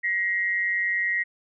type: tone pair together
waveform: sine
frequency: 1900 / 2090 Hz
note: A#6 / C7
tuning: +33 / -2 cents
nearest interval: major second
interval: 165 cents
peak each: -23 / -29 dBFS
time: 0.03-1.24 s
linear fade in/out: 20 ms
effects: none